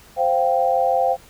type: chord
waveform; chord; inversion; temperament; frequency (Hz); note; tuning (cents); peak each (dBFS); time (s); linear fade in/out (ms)
sine; C suspended fourth; none; equal; 523.3 / 698.5 / 784; C5 / F5 / G5; 0 / 0 / 0; -20; 0.16-1.17; 50
effects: pink hiss -48 dBFS RMS until 1.29 s